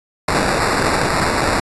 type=noise with sample-and-hold; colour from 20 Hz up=white; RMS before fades=-17 dBFS; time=0.28-1.6 s; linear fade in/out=5 ms; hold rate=3150 Hz; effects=resampled to 24000 Hz